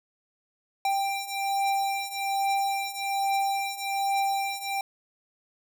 square beating tone pair, 787 / 788.2 Hz, G5 / G5, +7 / +9 cents, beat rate 1.2 Hz, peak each -31 / -28 dBFS, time 0.85-4.81 s, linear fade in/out 2 ms, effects none

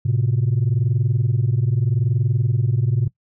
sine tone pair together, 110 / 130.81 Hz, A2 / C3, 0 / 0 cents, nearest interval minor third, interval 300 cents, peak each -17 dBFS, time 0.05-3.08 s, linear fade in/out 10 ms, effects noise-tail reverb RT60 0.1 s tail -21 dB re dry + tanh soft clip ceiling -12 dBFS

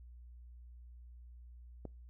click, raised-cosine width 2 ms, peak -30 dBFS, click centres 1.853 s, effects noise-tail reverb RT60 0.3 s tail -26 dB re dry + added 60 Hz sine -51 dBFS peak until 2.09 s

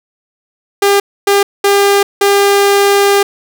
sawtooth tone bursts at uneven times, 401 Hz, G4, 39 cents sharp, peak -3 dBFS, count 4, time 0.82-1 / 1.27-1.43 / 1.64-2.03 / 2.21-3.23 s, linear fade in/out 5 ms, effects none

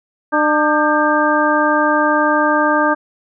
harmonic tone with a mistuned harmonic, 300 Hz, D4, 37 cents sharp, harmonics 1 / 2 / 3 / 4 / 5, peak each -18 / -18 / -18 / -18 / -18 dBFS, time 0.32-2.95 s, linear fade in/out 20 ms, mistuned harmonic 5, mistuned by +92 cents, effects none

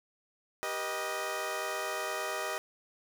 15% pulse chord, G augmented, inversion none, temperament equal with one note detuned, 392 / 482.9 / 622.3 Hz, G4 / B4 / D#5, 0 / -39 / 0 cents, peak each -33 / -33 / -29 dBFS, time 0.63-2.58 s, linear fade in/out 0 ms, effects none

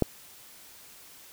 click, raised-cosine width 2 ms, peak -8 dBFS, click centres 0.023 s, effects white hiss -51 dBFS RMS until 1.32 s

